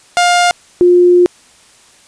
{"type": "tone pair in turn", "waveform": ["sawtooth", "sine"], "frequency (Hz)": [706, 354.9], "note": ["F5", "F4"], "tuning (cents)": [19, 28], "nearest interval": "octave", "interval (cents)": 1191, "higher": "first", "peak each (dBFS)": -4, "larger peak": "neither", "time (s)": [[0.17, 0.51], [0.81, 1.26]], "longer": "second", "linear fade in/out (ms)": 0, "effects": ["white hiss -45 dBFS RMS until 2.07 s", "resampled to 22050 Hz"]}